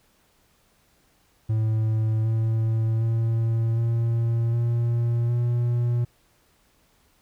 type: tone with pitch steps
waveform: triangle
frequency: 110 / 111.92 / 113.88 / 115.87 / 117.9 / 119.96 Hz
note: A2 / A2 / A#2 / A#2 / A#2 / B2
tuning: 0 / +30 / -40 / -10 / +20 / -50 cents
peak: -18 dBFS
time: 1.49-6.05 s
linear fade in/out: 10 ms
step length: 760 ms
effects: pink hiss -63 dBFS RMS until 7.21 s